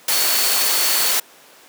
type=tone in noise; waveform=sine; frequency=4435 Hz; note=C#8; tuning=in tune; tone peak=-24 dBFS; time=0.11-1.11 s; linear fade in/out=5 ms; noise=white; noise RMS=-18 dBFS; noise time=0.08-1.2 s; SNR=-9 dB; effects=pink hiss -46 dBFS RMS until 1.68 s + high-pass 400 Hz 12 dB/octave